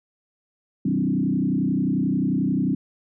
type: tone with frequency modulation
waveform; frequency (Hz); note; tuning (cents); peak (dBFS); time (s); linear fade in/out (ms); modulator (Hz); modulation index
sine; 225.8; A3; +45; -19; 0.85-2.75; 5; 31.3; 2.3
effects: none